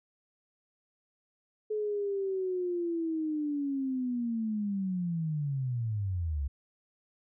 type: linear sweep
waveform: sine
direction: down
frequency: 430.2 to 66 Hz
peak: -29 dBFS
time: 1.7-6.48 s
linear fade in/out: 10 ms
effects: none